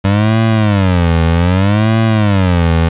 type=tone with vibrato; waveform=25% pulse; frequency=96.1 Hz; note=G2; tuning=34 cents flat; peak=-5 dBFS; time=0.04-2.89 s; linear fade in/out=10 ms; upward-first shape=sine; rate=0.64 Hz; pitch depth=270 cents each way; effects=resampled to 8000 Hz + 7-bit